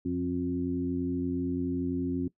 harmonic tone with a mistuned harmonic, 88.8 Hz, F2, 29 cents sharp, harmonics 1 / 2 / 3 / 4, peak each -38 / -36 / -29 / -36 dBFS, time 0.05-2.28 s, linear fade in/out 5 ms, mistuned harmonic 2, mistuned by -32 cents, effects noise-tail reverb RT60 0.1 s tail -19 dB re dry

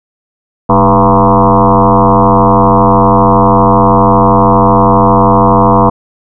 sine tone with frequency modulation, 587.3 Hz, D5, in tune, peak -3 dBFS, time 0.69-5.9 s, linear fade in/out 10 ms, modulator 92.6 Hz, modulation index 5.6, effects none

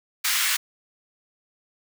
pink high-pass noise, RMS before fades -23 dBFS, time 0.24-0.57 s, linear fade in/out 10 ms, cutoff 1400 Hz, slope 24 dB/octave, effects none

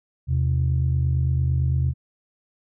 sine tone pair together, 81 / 129.89 Hz, E2 / C3, -30 / -12 cents, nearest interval minor sixth, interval 818 cents, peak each -20 dBFS, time 0.27-1.94 s, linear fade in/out 50 ms, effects tanh soft clip ceiling -13 dBFS

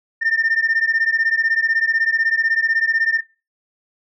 sine beating tone pair, 1800 / 1816 Hz, A6 / A#6, +39 / -46 cents, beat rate 16 Hz, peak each -17 dBFS, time 0.21-3.21 s, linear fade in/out 20 ms, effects noise-tail reverb RT60 0.3 s tail -20 dB re dry + tanh soft clip ceiling -11 dBFS

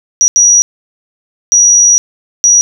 sine tone bursts at uneven times, 5800 Hz, F#8, 35 cents flat, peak -3 dBFS, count 4, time 0.21-0.28 / 0.36-0.62 / 1.52-1.98 / 2.44-2.61 s, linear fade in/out 0 ms, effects none

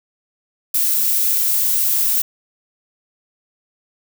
violet noise, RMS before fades -17 dBFS, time 0.74-2.22 s, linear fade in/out 5 ms, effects none

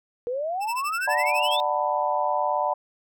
sine exponential sweep, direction up, 470 to 3679 Hz, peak -25 dBFS, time 0.27-1.6 s, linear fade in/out 0 ms
sawtooth tone with tremolo, 2650 Hz, E7, 9 cents sharp, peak -25 dBFS, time 0.6-1.61 s, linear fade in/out 50 ms, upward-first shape sine, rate 12 Hz, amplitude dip 100%
sine chord, B minor seventh, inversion first, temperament just, 592.7 / 740.8 / 889 / 987.8 Hz, D5 / F#5 / A5 / B5, +16 / +2 / +18 / 0 cents, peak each -27 dBFS, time 1.07-2.74 s, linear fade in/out 10 ms
effects none

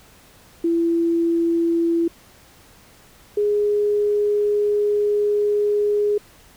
sine tone pair in turn, 335.7 / 414.5 Hz, E4 / G#4, +32 / -3 cents, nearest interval major third, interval 365 cents, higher second, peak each -16 dBFS, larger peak neither, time 0.64-2.08 / 3.37-6.18 s, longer second, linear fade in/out 5 ms, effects pink hiss -50 dBFS RMS until 6.56 s

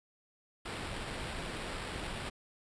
pink noise with sample-and-hold, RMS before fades -40 dBFS, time 0.65-2.3 s, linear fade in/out 10 ms, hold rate 6300 Hz, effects resampled to 22050 Hz

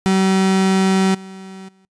35% pulse tone with level steps, 190.7 Hz, G3, 47 cents flat, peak -11 / -31 / -50 dBFS, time 0.06-1.85 s, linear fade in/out 0 ms, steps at 1.14 / 1.68 s, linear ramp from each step 10 ms, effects noise-tail reverb RT60 0.1 s tail -24 dB re dry + resampled to 22050 Hz

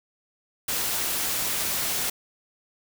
white noise, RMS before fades -27 dBFS, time 0.68-2.1 s, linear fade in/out 5 ms, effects none

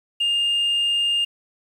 sine tone, 2817 Hz, F7, 14 cents sharp, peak -16 dBFS, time 0.2-1.25 s, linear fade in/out 10 ms, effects tanh soft clip ceiling -16 dBFS + 8-bit

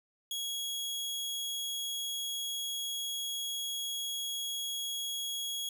sawtooth tone, 3322 Hz, G#7, in tune, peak -31 dBFS, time 0.31-5.69 s, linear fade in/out 2 ms, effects none

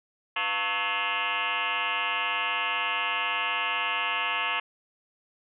sine tone with frequency modulation, 1907 Hz, A#6, 39 cents sharp, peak -25 dBFS, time 0.36-4.6 s, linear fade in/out 5 ms, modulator 201 Hz, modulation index 5.4, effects none

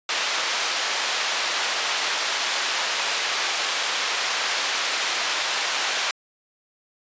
white band-pass noise, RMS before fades -25 dBFS, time 0.09-6.11 s, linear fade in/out 2 ms, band 630 to 4400 Hz, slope 12 dB/octave, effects resampled to 16000 Hz

